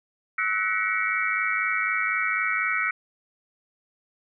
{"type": "tone cluster", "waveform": "sine", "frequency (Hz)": [1301, 1489, 1922, 2181, 2285], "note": ["E6", "F#6", "B6", "C#7", "D7"], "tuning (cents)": [-23, 11, -48, -29, -48], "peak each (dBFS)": -29, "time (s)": [0.38, 2.91], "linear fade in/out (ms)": 5, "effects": []}